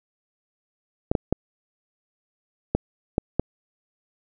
clicks, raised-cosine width 2 ms, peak -6 dBFS, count 6, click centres 1.115 / 1.152 / 1.326 / 2.75 / 3.181 / 3.396 s, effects none

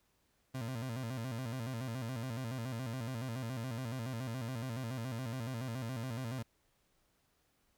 30% pulse tone with vibrato, 122.1 Hz, B2, 19 cents flat, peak -35 dBFS, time 0.54-6.43 s, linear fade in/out 10 ms, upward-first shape square, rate 7.1 Hz, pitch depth 120 cents each way, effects pink hiss -75 dBFS RMS until 7.77 s

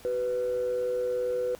sine tone pair together, 377.6 / 495.5 Hz, F#4 / B4, +35 / +6 cents, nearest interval perfect fourth, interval 471 cents, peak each -34 / -25 dBFS, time 0.05-1.55 s, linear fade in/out 0 ms, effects tanh soft clip ceiling -22 dBFS + pink hiss -52 dBFS RMS until 1.59 s

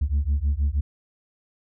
sine beating tone pair, 68.6 / 74.9 Hz, C#2 / D2, -17 / +35 cents, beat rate 6.3 Hz, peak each -21 dBFS, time 0.01-0.81 s, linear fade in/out 10 ms, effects tanh soft clip ceiling -17 dBFS

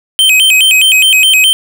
square tone with vibrato, 2807 Hz, F7, 8 cents sharp, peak -5 dBFS, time 0.19-1.53 s, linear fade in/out 0 ms, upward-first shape square, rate 4.8 Hz, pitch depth 180 cents each way, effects none

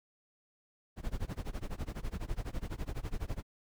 brown noise with tremolo, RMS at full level -34 dBFS, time 0.96-3.43 s, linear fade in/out 50 ms, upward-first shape sine, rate 12 Hz, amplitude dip 95%, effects none

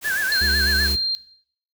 white noise, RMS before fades -31 dBFS, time 0.01-0.97 s, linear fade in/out 50 ms
sine tone with vibrato, 1631 Hz, G#6, 32 cents flat, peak -20 dBFS, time 0.04-0.88 s, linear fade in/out 20 ms, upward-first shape sine, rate 8 Hz, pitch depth 120 cents each way
sine tone, 4186 Hz, C8, in tune, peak -19 dBFS, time 0.32-1.15 s, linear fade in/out 0 ms
harmonic tone, 69.1 Hz, C#2, 5 cents flat, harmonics 1 / 3 / 5 / 6, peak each -24 / -34 / -38 / -40 dBFS, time 0.41-0.96 s, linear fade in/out 5 ms
effects noise-tail reverb RT60 0.6 s tail -17 dB re dry

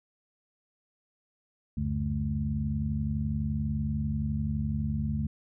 sine tone cluster, 73.1 / 93.2 / 144.6 / 216.8 Hz, D2 / F#2 / D3 / A3, -7 / +13 / -27 / -25 cents, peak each -33 / -35 / -32 / -32 dBFS, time 1.77-5.27 s, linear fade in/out 5 ms, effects none

